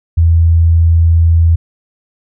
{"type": "tone", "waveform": "sine", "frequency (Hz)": 83, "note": "E2", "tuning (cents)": 12, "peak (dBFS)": -5, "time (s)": [0.17, 1.56], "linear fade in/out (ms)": 10, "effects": []}